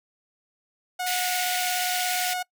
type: tone with vibrato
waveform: sawtooth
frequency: 728 Hz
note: F#5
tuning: 28 cents flat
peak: -23 dBFS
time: 0.99-2.43 s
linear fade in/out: 10 ms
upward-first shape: sine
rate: 17 Hz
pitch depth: 8 cents each way
type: high-pass noise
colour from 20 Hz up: pink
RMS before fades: -29 dBFS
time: 1.06-2.34 s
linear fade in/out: 10 ms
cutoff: 1800 Hz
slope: 96 dB/octave
effects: noise-tail reverb RT60 0.1 s tail -23 dB re dry